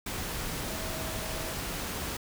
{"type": "tone in noise", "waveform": "sine", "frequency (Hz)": 642, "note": "E5", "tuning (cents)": -46, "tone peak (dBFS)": -43, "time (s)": [0.7, 1.52], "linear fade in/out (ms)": 5, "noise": "pink", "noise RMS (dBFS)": -35, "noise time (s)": [0.06, 2.17], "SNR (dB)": -11, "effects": []}